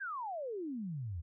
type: exponential sweep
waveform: sine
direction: down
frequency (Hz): 1661.2 to 76.6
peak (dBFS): -37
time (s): 0-1.22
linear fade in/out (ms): 20
effects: none